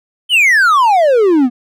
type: exponential sweep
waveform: triangle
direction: down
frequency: 3136 to 234.4 Hz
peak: -5 dBFS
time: 0.29-1.5 s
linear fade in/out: 50 ms
effects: none